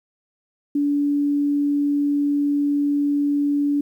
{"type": "tone", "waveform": "sine", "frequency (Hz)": 287.8, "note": "D4", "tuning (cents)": -35, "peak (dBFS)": -17, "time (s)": [0.75, 3.81], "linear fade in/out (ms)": 5, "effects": ["9-bit"]}